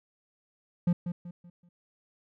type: tone with echo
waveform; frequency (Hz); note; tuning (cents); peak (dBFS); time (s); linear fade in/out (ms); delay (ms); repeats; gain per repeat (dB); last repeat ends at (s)
triangle; 174.61; F3; 0; -19; 0.87-0.93; 5; 190; 4; -9; 1.69
effects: none